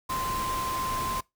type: tone in noise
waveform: sine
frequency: 1041 Hz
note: C6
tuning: 9 cents flat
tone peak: -29 dBFS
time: 0.09-1.21 s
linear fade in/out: 10 ms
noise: pink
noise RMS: -35 dBFS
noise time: 0.09-1.21 s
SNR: +3 dB
effects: noise-tail reverb RT60 0.2 s tail -23 dB re dry